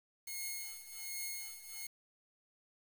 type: tone with tremolo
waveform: 5% pulse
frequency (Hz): 2163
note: C#7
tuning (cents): -43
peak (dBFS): -28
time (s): 0.27-1.87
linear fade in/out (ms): 5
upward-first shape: triangle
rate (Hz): 1.3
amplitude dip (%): 80
effects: 9-bit